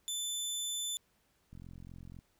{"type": "tone", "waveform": "20% pulse", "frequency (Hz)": 3520, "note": "A7", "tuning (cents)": 0, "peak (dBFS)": -29, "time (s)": [0.08, 0.97], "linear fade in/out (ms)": 0}
{"type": "click train", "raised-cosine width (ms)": 5, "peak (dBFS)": -38, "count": 30, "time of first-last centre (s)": [1.53, 2.189], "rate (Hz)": 44}
{"effects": ["pink hiss -73 dBFS RMS until 2.39 s"]}